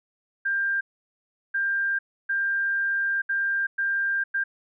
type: tone bursts at uneven times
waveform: sine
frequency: 1592 Hz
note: G6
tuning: 26 cents sharp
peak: -22 dBFS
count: 6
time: 0.45-0.81 / 1.54-1.99 / 2.29-3.22 / 3.29-3.67 / 3.78-4.24 / 4.34-4.44 s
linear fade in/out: 10 ms
effects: none